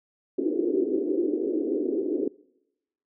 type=band-pass noise; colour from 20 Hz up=white; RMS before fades=-26 dBFS; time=0.38-2.28 s; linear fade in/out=5 ms; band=290 to 410 Hz; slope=48 dB/octave; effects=noise-tail reverb RT60 0.9 s tail -24 dB re dry